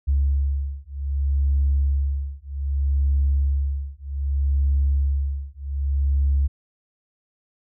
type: beating tone pair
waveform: sine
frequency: 69.3 / 69.94 Hz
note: C#2 / C#2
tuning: 0 / +16 cents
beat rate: 0.64 Hz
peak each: -21 dBFS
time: 0.07-6.48 s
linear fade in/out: 20 ms
effects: tanh soft clip ceiling -12 dBFS